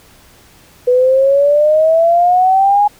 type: exponential sweep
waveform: sine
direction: up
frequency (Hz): 491.1 to 834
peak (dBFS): -7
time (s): 0.87-2.88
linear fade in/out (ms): 10
effects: pink hiss -45 dBFS RMS until 2.99 s